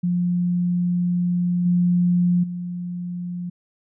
sine tone with level steps, 176.7 Hz, F3, 21 cents sharp, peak -18 / -15 / -26 dBFS, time 0.03-3.5 s, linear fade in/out 10 ms, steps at 1.65 / 2.43 s, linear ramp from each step 10 ms, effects none

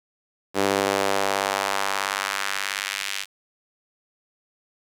sawtooth tone with high-pass filter sweep, 98.5 Hz, G2, 9 cents sharp, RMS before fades -25 dBFS, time 0.54-3.26 s, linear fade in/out 50 ms, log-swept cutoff 360 to 2600 Hz, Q 1.2, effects low-pass 12000 Hz 12 dB/octave + 7-bit

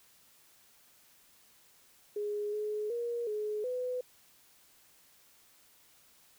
sine tone with pitch steps, 415.5 / 423 / 473.7 / 423.4 / 501 Hz, G#4 / G#4 / A#4 / G#4 / B4, +1 / +32 / +28 / +33 / +25 cents, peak -32 dBFS, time 2.16-4.01 s, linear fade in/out 5 ms, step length 370 ms, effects white hiss -63 dBFS RMS until 6.38 s

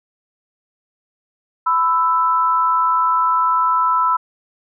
sine tone pair together, 1000 / 1320.3 Hz, B5 / E6, +21 / +2 cents, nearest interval perfect fourth, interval 481 cents, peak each -16 dBFS, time 1.66-4.17 s, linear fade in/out 10 ms, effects none

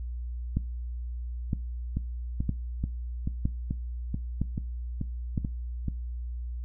two click trains, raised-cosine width 5 ms, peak -14 / -17 dBFS, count 6 / 10, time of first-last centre 0.57-5.378 / 1.97-5.883 s, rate 1.04 / 2.3 Hz, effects noise-tail reverb RT60 0.3 s tail -20 dB re dry + added 60 Hz sine -32 dBFS peak until 6.64 s

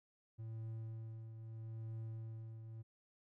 triangle tone with tremolo, 112 Hz, A2, 31 cents sharp, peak -40 dBFS, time 0.38-2.83 s, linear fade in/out 20 ms, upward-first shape triangle, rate 0.78 Hz, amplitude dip 55%, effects none

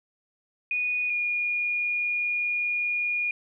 sine tone pair in turn, 2468 / 2435 Hz, D#7 / D#7, -15 / -38 cents, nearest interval unison, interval 23 cents, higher first, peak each -24 dBFS, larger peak neither, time 0.71-1.1 / 1.1-3.31 s, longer second, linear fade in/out 2 ms, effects none

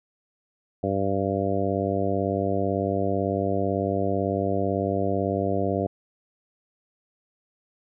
harmonic tone, 98 Hz, G2, in tune, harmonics 1 / 2 / 3 / 4 / 5 / 6 / 7, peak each -30 / -30 / -30 / -30 / -30 / -30 / -30 dBFS, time 0.83-5.87 s, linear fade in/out 5 ms, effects none

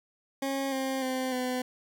20% pulse tone with pitch steps, 272.2 / 265.5 / 259 / 252.7 Hz, C#4 / C4 / C4 / B3, -31 / +25 / -17 / +40 cents, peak -24 dBFS, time 0.42-1.62 s, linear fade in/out 5 ms, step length 300 ms, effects 11-bit

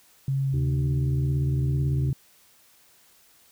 sine tone with vibrato, 134.8 Hz, C#3, 48 cents flat, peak -22 dBFS, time 0.28-2.13 s, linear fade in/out 2 ms, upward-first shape sine, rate 2.1 Hz, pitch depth 18 cents each way
harmonic tone, 76.3 Hz, D#2, 33 cents flat, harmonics 1 / 2 / 3 / 4 / 5, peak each -29 / -40 / -43 / -37 / -41 dBFS, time 0.53-2.11 s, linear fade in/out 10 ms
effects white hiss -58 dBFS RMS until 3.51 s

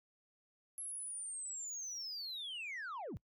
sine linear sweep, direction down, 11175 to 65.5 Hz, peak -39 dBFS, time 0.78-3.17 s, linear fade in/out 0 ms, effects noise-tail reverb RT60 0.1 s tail -24 dB re dry + tanh soft clip ceiling -40 dBFS

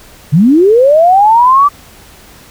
sine linear sweep, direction up, 133.7 to 1174.7 Hz, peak -3 dBFS, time 0.32-1.69 s, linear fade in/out 20 ms, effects pink hiss -38 dBFS RMS until 2.5 s

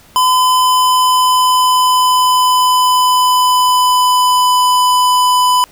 square tone with pitch glide, 1013 to 999.6 Hz, B5 to B5, +44 to +21 cents, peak -9 dBFS, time 0.16-5.64 s, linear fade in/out 0 ms, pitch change -23 cents, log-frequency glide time 0.63-4.62 s, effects pink hiss -44 dBFS RMS until 5.71 s

